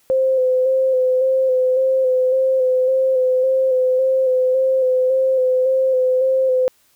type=tone with vibrato; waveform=sine; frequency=518 Hz; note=C5; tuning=17 cents flat; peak=-13 dBFS; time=0.1-6.68 s; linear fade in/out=0 ms; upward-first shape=square; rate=1.8 Hz; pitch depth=23 cents each way; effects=white hiss -58 dBFS RMS until 6.95 s